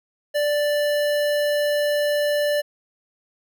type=tone with notch filter; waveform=square; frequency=587.3 Hz; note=D5; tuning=in tune; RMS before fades=-21 dBFS; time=0.34-2.62 s; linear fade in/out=20 ms; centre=7300 Hz; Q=1.7; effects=none